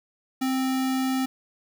sine tone with sample-and-hold, 261.6 Hz, C4, in tune, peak -22 dBFS, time 0.41-1.26 s, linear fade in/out 10 ms, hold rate 1050 Hz, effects none

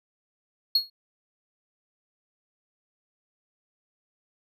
triangle tone with exponential decay, 4312 Hz, C#8, 49 cents flat, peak -14 dBFS, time 0.75-0.9 s, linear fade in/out 5 ms, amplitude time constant 31 ms, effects none

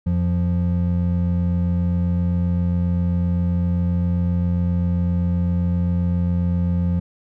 triangle tone pair together, 87.31 / 174.9 Hz, F2 / F3, 0 / +3 cents, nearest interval octave, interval 1203 cents, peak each -18 dBFS, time 0.06-7 s, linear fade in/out 10 ms, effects none

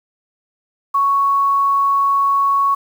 sine tone with quantisation, 1111 Hz, C#6, 4 cents sharp, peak -12 dBFS, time 0.94-2.75 s, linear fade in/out 10 ms, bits 7, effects none

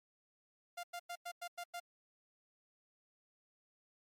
sawtooth tone bursts, 698.5 Hz, F5, in tune, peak -38 dBFS, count 7, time 0.77-1.801 s, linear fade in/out 10 ms, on 65 ms, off 96 ms, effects MP3 64 kbps

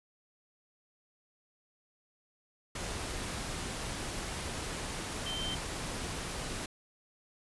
sine tone in noise, 3120 Hz, G7, 9 cents flat, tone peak -36 dBFS, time 5.26-5.55 s, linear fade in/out 5 ms, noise pink, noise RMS -38 dBFS, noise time 2.75-6.66 s, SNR -1 dB, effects resampled to 24000 Hz

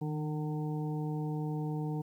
harmonic tone with a mistuned harmonic, 151.5 Hz, D#3, 46 cents flat, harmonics 1 / 2 / 3 / 5 / 6, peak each -33 / -39 / -43 / -47 / -49 dBFS, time 0.01-2.02 s, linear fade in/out 10 ms, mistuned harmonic 1, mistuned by +32 cents, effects 11-bit

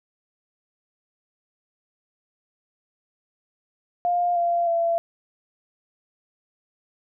sine tone with pitch steps, 704 / 689.5 / 675.3 Hz, F5 / F5 / E5, +14 / -22 / +42 cents, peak -19 dBFS, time 4.05-4.98 s, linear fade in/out 0 ms, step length 310 ms, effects none

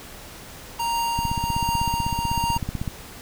square tone with tremolo, 932.3 Hz, A#5, in tune, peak -22 dBFS, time 0.79-2.58 s, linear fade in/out 10 ms, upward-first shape triangle, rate 1.3 Hz, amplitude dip 40%
click train, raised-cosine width 5 ms, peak -14 dBFS, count 28, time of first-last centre 1.19-2.877 s, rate 16 Hz
effects pink hiss -41 dBFS RMS until 3.21 s

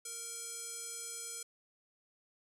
square tone with band-pass filter, 464.8 Hz, A#4, 5 cents flat, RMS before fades -44 dBFS, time 0.05-1.43 s, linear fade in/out 5 ms, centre 8200 Hz, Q 2.8, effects none

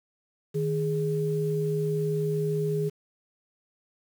sine tone pair together, 155.52 / 415.2 Hz, D#3 / G#4, 0 / 0 cents, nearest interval octave + perfect fourth, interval 1700 cents, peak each -27 dBFS, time 0.54-2.9 s, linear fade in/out 20 ms, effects 8-bit

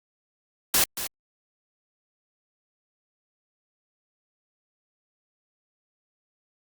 white noise with echo, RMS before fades -20 dBFS, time 0.74-0.84 s, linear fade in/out 2 ms, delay 230 ms, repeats 1, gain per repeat -11 dB, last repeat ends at 1.07 s, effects Opus 48 kbps

